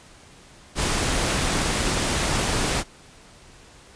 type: noise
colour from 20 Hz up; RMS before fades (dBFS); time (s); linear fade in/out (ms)
pink; -23; 0.75-2.84; 50
effects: pink hiss -49 dBFS RMS until 3.95 s + resampled to 22050 Hz